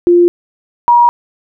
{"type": "tone pair in turn", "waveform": "sine", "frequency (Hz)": [349.2, 955.1], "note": ["F4", "A#5"], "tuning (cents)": [0, 42], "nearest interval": "octave + perfect fourth", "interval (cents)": 1742, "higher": "second", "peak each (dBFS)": -4, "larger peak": "neither", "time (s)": [[0.07, 0.28], [0.88, 1.09]], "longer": "neither", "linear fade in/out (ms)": 0, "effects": []}